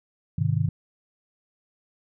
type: chord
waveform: sine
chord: Ab major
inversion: none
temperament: just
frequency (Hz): 103.83 / 129.78 / 155.74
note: Ab2 / C3 / Eb3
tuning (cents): 0 / -14 / +2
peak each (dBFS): -25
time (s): 0.38-0.69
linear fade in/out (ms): 5
effects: none